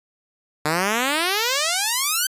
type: exponential sweep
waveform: 5% pulse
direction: up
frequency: 146.5 to 1568 Hz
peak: -8 dBFS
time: 0.65-2.27 s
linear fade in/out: 5 ms
effects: resampled to 32000 Hz